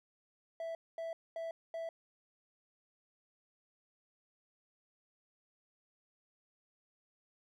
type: tone bursts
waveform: triangle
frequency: 659.3 Hz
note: E5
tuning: in tune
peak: -36 dBFS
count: 4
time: 0.6-1.89 s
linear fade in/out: 2 ms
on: 150 ms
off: 230 ms
effects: none